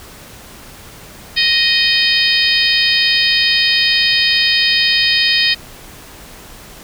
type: harmonic tone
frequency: 622.3 Hz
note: D#5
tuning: in tune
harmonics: 3 / 4 / 5 / 6 / 7 / 8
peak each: -18 / -18 / -18 / -18 / -18 / -18 dBFS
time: 1.36-5.55 s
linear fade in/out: 20 ms
effects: pink hiss -37 dBFS RMS until 6.83 s